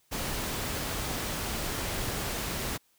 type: noise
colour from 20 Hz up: pink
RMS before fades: -33 dBFS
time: 0.11-2.78 s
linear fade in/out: 20 ms
effects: white hiss -68 dBFS RMS until 2.98 s